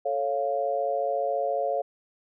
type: chord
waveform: sine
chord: A augmented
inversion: none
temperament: equal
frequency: 440 / 554.4 / 698.5 Hz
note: A4 / C#5 / E#5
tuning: 0 / 0 / 0 cents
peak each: -32 / -27 / -28 dBFS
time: 0.05-1.82 s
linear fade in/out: 10 ms
effects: none